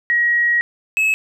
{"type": "tone pair in turn", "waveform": ["sine", "triangle"], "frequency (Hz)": [1900, 2585], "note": ["A#6", "E7"], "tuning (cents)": [33, -34], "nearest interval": "perfect fourth", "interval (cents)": 533, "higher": "second", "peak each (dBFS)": [-13, -12], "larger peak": "second", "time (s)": [[0.1, 0.61], [0.97, 1.14]], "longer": "first", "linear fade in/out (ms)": 0, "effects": []}